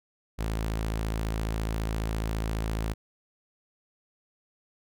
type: tone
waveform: sawtooth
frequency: 54.6 Hz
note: A1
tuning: 13 cents flat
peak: -24 dBFS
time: 0.38-2.94 s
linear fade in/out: 20 ms
effects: none